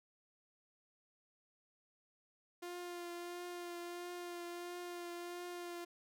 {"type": "tone with vibrato", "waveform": "sawtooth", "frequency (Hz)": 350.1, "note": "F4", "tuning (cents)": 4, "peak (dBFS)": -40, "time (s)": [2.62, 5.85], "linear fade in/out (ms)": 10, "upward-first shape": "triangle", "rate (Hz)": 1.5, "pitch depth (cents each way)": 21, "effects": []}